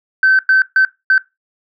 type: tone bursts at uneven times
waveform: sine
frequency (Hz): 1539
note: G6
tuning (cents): -32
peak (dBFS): -6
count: 4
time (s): 0.23-0.39 / 0.49-0.62 / 0.76-0.85 / 1.1-1.18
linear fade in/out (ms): 2
effects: noise-tail reverb RT60 0.2 s tail -19 dB re dry + tanh soft clip ceiling -4 dBFS